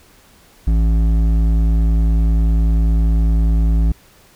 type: tone with hard clipping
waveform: triangle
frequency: 55 Hz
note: A1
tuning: in tune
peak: -13 dBFS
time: 0.67-3.92 s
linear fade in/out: 5 ms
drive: 13 dB
effects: pink hiss -49 dBFS RMS until 4.35 s